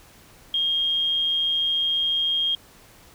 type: tone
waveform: sine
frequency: 3233 Hz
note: G#7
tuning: 47 cents flat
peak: -20 dBFS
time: 0.54-2.55 s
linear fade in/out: 2 ms
effects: pink hiss -51 dBFS RMS until 3.14 s